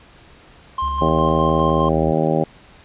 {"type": "tone with tremolo", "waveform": "triangle", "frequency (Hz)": 1055, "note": "C6", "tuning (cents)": 14, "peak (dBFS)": -17, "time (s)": [0.78, 1.89], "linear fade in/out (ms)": 5, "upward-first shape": "square", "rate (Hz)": 4.9, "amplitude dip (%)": 30}
{"type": "tone with pitch glide", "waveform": "triangle", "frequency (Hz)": [69.3, 68.86], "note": ["C#2", "C#2"], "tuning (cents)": [0, -11], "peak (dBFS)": -23, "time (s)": [0.82, 2.12], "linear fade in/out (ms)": 5, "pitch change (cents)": -11, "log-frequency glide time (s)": [1.65, 1.78]}
{"type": "harmonic tone", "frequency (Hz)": 79.2, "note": "D#2", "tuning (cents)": 31, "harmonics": [2, 3, 4, 5, 6, 7, 8, 9, 10], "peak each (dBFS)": [-21, -24, -24, -23, -27, -22, -27, -29, -26], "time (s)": [1.01, 2.44], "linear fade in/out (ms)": 5}
{"effects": ["pink hiss -47 dBFS RMS until 2.84 s", "resampled to 8000 Hz"]}